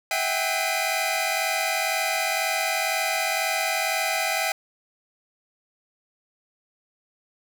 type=tone cluster; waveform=sawtooth; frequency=651 / 751 / 793 / 2033 / 2437 Hz; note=E5 / F#5 / G5 / B6 / D#7; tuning=-22 / +26 / +20 / +50 / -37 cents; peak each=-26 dBFS; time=0.11-4.52 s; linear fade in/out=2 ms; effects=none